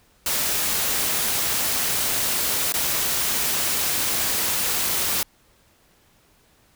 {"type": "noise with dropouts", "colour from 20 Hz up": "white", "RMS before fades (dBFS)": -23, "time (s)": [0.26, 5.23], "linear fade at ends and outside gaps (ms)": 2, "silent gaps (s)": [2.723, 2.739], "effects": ["pink hiss -59 dBFS RMS until 6.75 s"]}